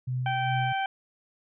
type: tone with tremolo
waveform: sine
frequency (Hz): 126.8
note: B2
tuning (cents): +46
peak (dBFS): -26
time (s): 0.07-0.73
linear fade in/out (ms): 10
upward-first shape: sine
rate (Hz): 2.5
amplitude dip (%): 50
type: harmonic tone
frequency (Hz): 777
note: G5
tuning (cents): -16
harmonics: 1 / 2 / 3 / 4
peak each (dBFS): -27 / -33 / -37 / -39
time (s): 0.26-0.86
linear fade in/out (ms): 2
effects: none